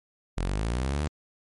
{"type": "linear sweep", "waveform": "sawtooth", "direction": "up", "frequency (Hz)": [41.05, 77.78], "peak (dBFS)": -22, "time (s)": [0.37, 1.08], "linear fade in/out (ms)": 10, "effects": ["MP3 48 kbps"]}